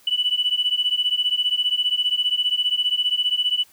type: beating tone pair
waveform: sine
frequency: 2960 / 2975 Hz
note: F#7 / F#7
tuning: 0 / +9 cents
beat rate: 15 Hz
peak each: -21 dBFS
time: 0.07-3.64 s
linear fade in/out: 5 ms
effects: tanh soft clip ceiling -11 dBFS + white hiss -54 dBFS RMS until 3.72 s